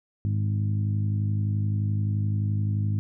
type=harmonic tone with a mistuned harmonic; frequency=51.6 Hz; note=G#1; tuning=10 cents flat; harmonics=2 / 3 / 4 / 5 / 6; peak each=-23 / -34 / -34 / -41 / -44 dBFS; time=0.25-2.99 s; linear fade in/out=0 ms; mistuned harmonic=6; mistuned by=+46 cents; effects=none